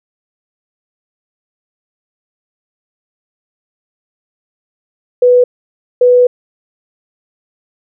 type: tone bursts at uneven times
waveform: sine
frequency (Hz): 493.9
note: B4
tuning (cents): 0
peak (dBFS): -4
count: 2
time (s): 5.22-5.44 / 6.01-6.27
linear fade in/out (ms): 5
effects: none